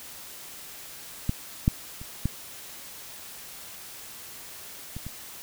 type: clicks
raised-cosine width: 5 ms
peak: -12 / -7 / -28 / -12 / -23 / -24 dBFS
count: 6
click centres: 1.294 / 1.679 / 2.015 / 2.256 / 4.966 / 5.066 s
effects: white hiss -43 dBFS RMS until 5.42 s